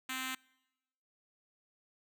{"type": "tone with notch filter", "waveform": "5% pulse", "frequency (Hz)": 260, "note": "C4", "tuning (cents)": -11, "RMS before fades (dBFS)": -39, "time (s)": [0.09, 0.35], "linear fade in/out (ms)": 5, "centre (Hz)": 550, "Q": 0.56, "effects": ["noise-tail reverb RT60 1.0 s tail -26 dB re dry"]}